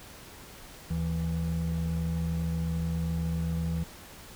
triangle tone pair together, 77.31 / 164.81 Hz, D#2 / E3, -11 / 0 cents, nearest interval octave + minor second, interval 1311 cents, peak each -30 / -27 dBFS, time 0.9-3.84 s, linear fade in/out 10 ms, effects pink hiss -48 dBFS RMS until 4.35 s

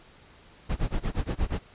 brown noise with tremolo, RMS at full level -25 dBFS, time 0.69-1.6 s, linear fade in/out 10 ms, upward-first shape sine, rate 8.5 Hz, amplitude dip 100%, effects pink hiss -54 dBFS RMS until 1.74 s + resampled to 8000 Hz

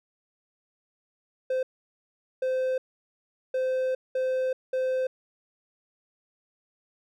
triangle tone bursts at uneven times, 517 Hz, C5, 21 cents flat, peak -22 dBFS, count 5, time 1.5-1.63 / 2.42-2.78 / 3.54-3.95 / 4.15-4.53 / 4.73-5.07 s, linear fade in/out 5 ms, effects none

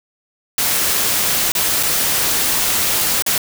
white noise with dropouts, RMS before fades -17 dBFS, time 0.58-3.38 s, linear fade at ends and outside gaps 2 ms, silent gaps 1.52-1.551 / 1.829-1.832 / 3.223-3.263 s, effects none

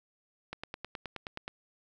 click train, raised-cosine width 0.3 ms, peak -22 dBFS, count 10, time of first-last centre 0.53-1.479 s, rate 9.48 Hz, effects none

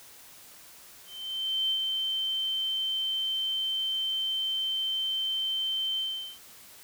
sine tone with ADSR envelope, 3103 Hz, G7, 18 cents flat, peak -24 dBFS, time 1.05-6.39 s, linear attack 650 ms, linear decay 82 ms, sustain -3 dB, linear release 410 ms, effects white hiss -51 dBFS RMS until 6.83 s

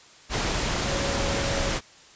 sine tone in noise, 554.4 Hz, C#5, in tune, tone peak -31 dBFS, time 0.84-1.73 s, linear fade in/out 50 ms, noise pink, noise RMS -26 dBFS, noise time 0.29-1.81 s, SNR -8 dB, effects white hiss -51 dBFS RMS until 2.15 s + resampled to 16000 Hz

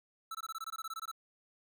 square tone bursts, 1318.5 Hz, E6, in tune, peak -39 dBFS, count 14, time 0.31-1.115 s, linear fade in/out 5 ms, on 38 ms, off 21 ms, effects none

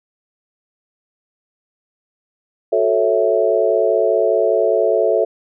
sine chord, F# minor seventh, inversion none, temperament equal, 370 / 440 / 554.4 / 659.3 Hz, F#4 / A4 / C#5 / E5, 0 / 0 / 0 / 0 cents, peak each -21 / -17 / -19 / -17 dBFS, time 2.72-5.25 s, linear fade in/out 10 ms, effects none

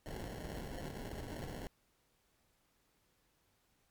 pink noise with sample-and-hold, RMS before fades -44 dBFS, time 0.06-1.67 s, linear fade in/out 0 ms, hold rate 1225 Hz, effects pink hiss -75 dBFS RMS until 3.9 s + MP3 96 kbps

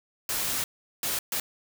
white noise bursts at uneven times, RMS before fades -29 dBFS, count 3, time 0.29-0.64 / 1.03-1.19 / 1.32-1.4 s, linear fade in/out 2 ms, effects none

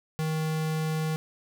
square tone, 157.4 Hz, D#3, 20 cents sharp, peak -27 dBFS, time 0.19-1.16 s, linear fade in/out 0 ms, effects none

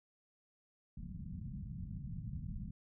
white low-pass noise, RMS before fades -44 dBFS, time 0.97-2.71 s, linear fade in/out 5 ms, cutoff 200 Hz, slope 48 dB/octave, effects none

